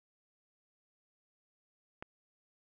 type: click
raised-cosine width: 0.5 ms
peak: -27 dBFS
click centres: 2.025 s
effects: none